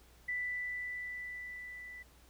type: tone with level ramp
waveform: sine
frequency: 1981 Hz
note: B6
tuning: 5 cents sharp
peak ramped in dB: -33 to -46 dBFS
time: 0.28-2.03 s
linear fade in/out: 10 ms
effects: added 60 Hz sine -61 dBFS peak until 2.29 s + pink hiss -64 dBFS RMS until 2.29 s